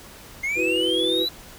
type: linear sweep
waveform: triangle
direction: up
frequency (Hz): 2099 to 4003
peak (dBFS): -21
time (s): 0.43-1.29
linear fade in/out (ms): 10
type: chord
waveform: sine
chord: E suspended second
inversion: none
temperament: equal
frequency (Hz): 329.6 / 370 / 493.9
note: E4 / F#4 / B4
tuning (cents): 0 / 0 / 0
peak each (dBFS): -26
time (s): 0.55-1.27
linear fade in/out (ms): 50
effects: pink hiss -44 dBFS RMS until 1.58 s